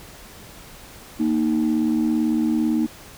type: tone pair together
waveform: sine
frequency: 232.7 / 310.6 Hz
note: A#3 / D#4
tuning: -3 / -3 cents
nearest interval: perfect fourth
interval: 500 cents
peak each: -19 dBFS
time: 1.19-2.87 s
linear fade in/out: 20 ms
effects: tanh soft clip ceiling -13 dBFS + pink hiss -43 dBFS RMS until 3.17 s